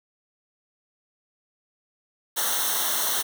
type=noise with comb filter; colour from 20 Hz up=white; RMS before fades=-25 dBFS; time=2.36-3.23 s; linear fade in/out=20 ms; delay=0.41 ms; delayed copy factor=-0.9; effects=none